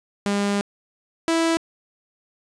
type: tone pair in turn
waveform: sawtooth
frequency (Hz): 202 / 329.2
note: G#3 / E4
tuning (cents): -48 / -2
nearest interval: minor sixth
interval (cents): 846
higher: second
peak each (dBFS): -16 / -14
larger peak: second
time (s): 0.26-0.61 / 1.28-1.57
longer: first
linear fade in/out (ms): 0
effects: resampled to 22050 Hz + 8-bit